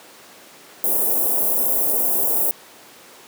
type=band-stop noise; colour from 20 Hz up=white; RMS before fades=-19 dBFS; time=0.84-2.51 s; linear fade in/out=0 ms; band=740 to 11000 Hz; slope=24 dB/octave; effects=pink hiss -44 dBFS RMS until 3.27 s + high-pass 300 Hz 12 dB/octave